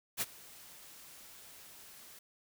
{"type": "noise with ADSR envelope", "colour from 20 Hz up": "white", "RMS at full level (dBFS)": -32, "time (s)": [0.17, 2.19], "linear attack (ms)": 44, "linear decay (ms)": 33, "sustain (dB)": -22, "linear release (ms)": 5, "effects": []}